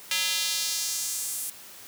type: tone with high-pass filter sweep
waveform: square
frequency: 185 Hz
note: F#3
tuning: in tune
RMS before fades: -29 dBFS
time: 0.11-1.5 s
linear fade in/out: 2 ms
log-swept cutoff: 2800 to 10000 Hz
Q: 1.4
effects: white hiss -46 dBFS RMS until 1.87 s + high-pass 80 Hz 12 dB/octave